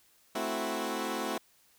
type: chord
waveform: 15% pulse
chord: F# half-diminished seventh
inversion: first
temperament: equal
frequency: 220 / 261.6 / 329.6 / 370 Hz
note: A3 / C4 / E4 / F#4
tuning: 0 / 0 / 0 / 0 cents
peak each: -31 dBFS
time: 0.35-1.38 s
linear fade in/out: 5 ms
effects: white hiss -65 dBFS RMS until 1.78 s